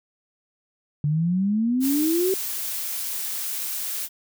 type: exponential sweep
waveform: sine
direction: up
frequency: 144 to 389.3 Hz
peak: -19 dBFS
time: 1.04-2.34 s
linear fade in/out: 2 ms
type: noise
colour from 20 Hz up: blue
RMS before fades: -29 dBFS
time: 1.8-4.09 s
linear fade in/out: 50 ms
effects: none